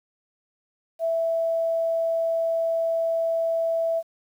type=tone; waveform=sine; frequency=660 Hz; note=E5; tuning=2 cents sharp; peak=-21 dBFS; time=0.99-4.03 s; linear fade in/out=50 ms; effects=9-bit